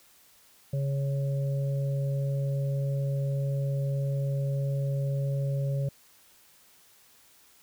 harmonic tone, 138.59 Hz, C#3, in tune, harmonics 1 / 3 / 4, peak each -26 / -44 / -37 dBFS, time 0.73-5.89 s, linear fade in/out 5 ms, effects white hiss -59 dBFS RMS until 7.62 s

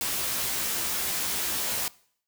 white noise with comb filter, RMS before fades -29 dBFS, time 0.01-1.88 s, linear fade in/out 0 ms, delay 15 ms, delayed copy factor +0.7, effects noise-tail reverb RT60 0.6 s tail -22 dB re dry

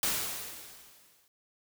white noise with exponential decay, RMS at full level -28 dBFS, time 0.03-1.28 s, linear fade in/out 1 ms, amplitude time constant 270 ms, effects none

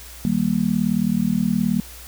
sine chord, Eb major, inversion none, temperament just, 155.56 / 194.45 / 233.3 Hz, Eb3 / G3 / Bb3, 0 / -14 / +2 cents, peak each -26 / -20 / -21 dBFS, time 0.25-1.8 s, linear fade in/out 0 ms, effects added 60 Hz sine -41 dBFS peak until 2.07 s + white hiss -41 dBFS RMS until 2.07 s

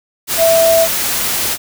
sine tone in noise, 659.3 Hz, E5, in tune, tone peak -8 dBFS, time 0.37-0.88 s, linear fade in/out 50 ms, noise white, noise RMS -17 dBFS, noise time 0.27-1.58 s, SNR +6 dB, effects none

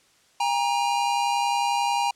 square tone pair together, 808.9 / 940 Hz, G#5 / A#5, -46 / +14 cents, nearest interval minor third, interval 260 cents, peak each -25 dBFS, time 0.4-2.11 s, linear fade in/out 5 ms, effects white hiss -60 dBFS RMS until 2.15 s + low-pass 8000 Hz 12 dB/octave

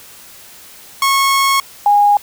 sawtooth / sine tone pair in turn, 1095 / 820.3 Hz, C#6 / G#5, -22 / -22 cents, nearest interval perfect fourth, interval 500 cents, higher first, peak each -7 dBFS, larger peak neither, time 1.02-1.6 / 1.86-2.17 s, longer first, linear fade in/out 2 ms, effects white hiss -39 dBFS RMS until 2.22 s

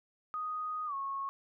sine tone with pitch glide, 1244.5 to 1096 Hz, D#6 to C#6, 0 to -20 cents, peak -34 dBFS, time 0.34-1.29 s, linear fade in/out 0 ms, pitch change -220 cents, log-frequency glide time 0.86-0.94 s, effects none

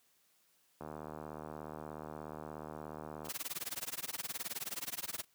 click train, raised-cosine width 1 ms, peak -30 dBFS, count 191, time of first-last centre 0.81-3.284 s, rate 76.8 Hz
white noise with tremolo, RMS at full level -38 dBFS, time 3.24-5.25 s, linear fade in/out 50 ms, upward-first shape sine, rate 19 Hz, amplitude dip 100%
effects white hiss -72 dBFS RMS until 5.34 s + high-pass 100 Hz 12 dB/octave

